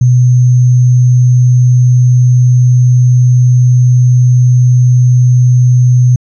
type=tone with sample-and-hold; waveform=sine; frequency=124 Hz; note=B2; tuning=7 cents sharp; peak=-3 dBFS; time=0.01-6.16 s; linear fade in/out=5 ms; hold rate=6300 Hz; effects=resampled to 24000 Hz